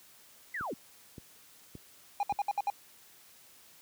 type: linear sweep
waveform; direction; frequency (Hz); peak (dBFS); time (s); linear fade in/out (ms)
sine; down; 2073 to 165.3; -34; 0.54-0.74; 5
type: click train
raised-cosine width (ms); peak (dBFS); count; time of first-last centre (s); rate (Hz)
3; -31; 4; 0.61-2.324; 1.75
type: tone bursts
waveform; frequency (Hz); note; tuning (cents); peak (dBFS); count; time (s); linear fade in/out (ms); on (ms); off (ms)
triangle; 812; G#5; -39; -25; 6; 2.2-2.701; 2; 31; 63
effects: white hiss -58 dBFS RMS until 3.81 s + high-pass 60 Hz 12 dB/octave